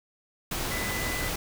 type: tone in noise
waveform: sine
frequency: 2000 Hz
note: B6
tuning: 21 cents sharp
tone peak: -34 dBFS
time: 0.71-1.29 s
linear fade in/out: 5 ms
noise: pink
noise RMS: -31 dBFS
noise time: 0.51-1.36 s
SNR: -6 dB
effects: none

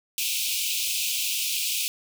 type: high-pass noise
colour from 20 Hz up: pink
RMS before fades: -27 dBFS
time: 0.18-1.88 s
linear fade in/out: 0 ms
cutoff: 2400 Hz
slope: 96 dB/octave
effects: none

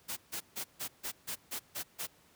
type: noise bursts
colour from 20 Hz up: white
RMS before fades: -38 dBFS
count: 9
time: 0.08-2.072 s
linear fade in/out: 20 ms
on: 88 ms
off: 150 ms
effects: pink hiss -64 dBFS RMS until 2.35 s + high-pass 80 Hz 12 dB/octave

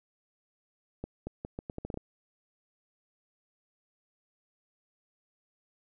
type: accelerating click train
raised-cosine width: 2 ms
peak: -23 dBFS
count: 10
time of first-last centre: 1.04-1.974 s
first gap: 230 ms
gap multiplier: 0.78
effects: none

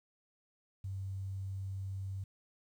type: tone with quantisation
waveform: sine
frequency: 96.4 Hz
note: G2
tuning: 28 cents flat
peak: -37 dBFS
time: 0.84-2.24 s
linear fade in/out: 5 ms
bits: 11
effects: none

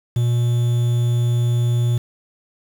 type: tone with quantisation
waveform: triangle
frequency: 120 Hz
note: B2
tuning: 49 cents flat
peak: -13 dBFS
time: 0.16-1.98 s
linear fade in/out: 5 ms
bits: 6
effects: none

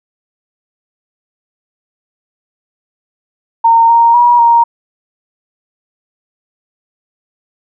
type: tone with pitch steps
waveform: sine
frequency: 918 / 930 / 961 / 935 Hz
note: A#5 / A#5 / B5 / A#5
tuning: -27 / -4 / -48 / +5 cents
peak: -4 dBFS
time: 3.64-4.64 s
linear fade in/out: 10 ms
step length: 250 ms
effects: none

